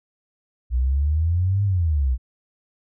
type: exponential two-way sweep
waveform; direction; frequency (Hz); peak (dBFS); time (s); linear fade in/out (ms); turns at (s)
sine; up then down; 59.5 to 102.6 to 59.5; -17; 0.7-2.18; 50; 1.64
effects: none